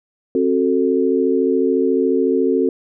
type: chord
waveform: sine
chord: F# diminished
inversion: second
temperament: just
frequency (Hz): 266.4 / 370 / 444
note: C4 / F#4 / A4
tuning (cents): +31 / 0 / +16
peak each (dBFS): -18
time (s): 0.35-2.69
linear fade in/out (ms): 2
effects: none